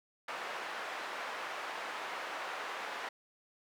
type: band-pass noise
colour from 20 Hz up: white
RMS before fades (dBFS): -41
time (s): 0.28-3.09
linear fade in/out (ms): 5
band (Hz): 580 to 1600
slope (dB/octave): 12
effects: none